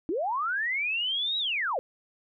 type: linear two-way sweep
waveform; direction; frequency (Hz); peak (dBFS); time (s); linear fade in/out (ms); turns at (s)
sine; up then down; 289.2 to 3890 to 455.8; -26; 0.09-1.79; 0; 1.38
effects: none